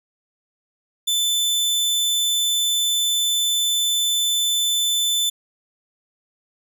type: tone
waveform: sawtooth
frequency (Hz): 3520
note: A7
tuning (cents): 0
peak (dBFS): -15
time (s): 1.07-5.3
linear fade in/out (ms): 10
effects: none